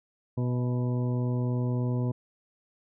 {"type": "harmonic tone with a mistuned harmonic", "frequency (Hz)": 123.4, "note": "B2", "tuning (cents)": -1, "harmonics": [1, 2, 3, 4, 5, 7, 8], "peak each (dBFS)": [-26, -32, -38, -40, -44, -49, -47], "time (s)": [0.37, 2.12], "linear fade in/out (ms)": 10, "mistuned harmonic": 5, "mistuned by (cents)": 29, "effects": []}